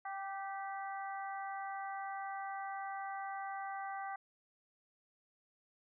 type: harmonic tone with a mistuned harmonic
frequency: 392 Hz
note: G4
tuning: in tune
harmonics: 2 / 3 / 4 / 5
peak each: -41 / -47 / -49 / -51 dBFS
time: 0.05-4.16 s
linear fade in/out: 5 ms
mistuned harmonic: 4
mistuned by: -25 cents
effects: none